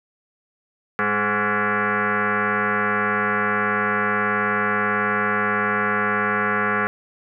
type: tone with frequency modulation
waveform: sine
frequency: 107.3 Hz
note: A2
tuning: 43 cents flat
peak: -18 dBFS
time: 0.99-6.87 s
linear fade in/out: 0 ms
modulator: 313 Hz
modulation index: 5.8
effects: none